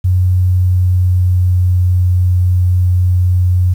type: tone with pitch glide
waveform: sine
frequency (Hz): 91.3 to 90.36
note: F#2 to F#2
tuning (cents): -23 to -40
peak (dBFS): -8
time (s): 0.04-3.74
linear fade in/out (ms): 10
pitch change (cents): -17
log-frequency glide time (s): 0.4-1.77
effects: 7-bit